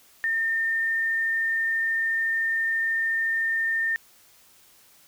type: tone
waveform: sine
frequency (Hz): 1813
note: A#6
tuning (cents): -49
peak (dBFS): -22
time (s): 0.24-3.96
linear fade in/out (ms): 0
effects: white hiss -56 dBFS RMS until 5.07 s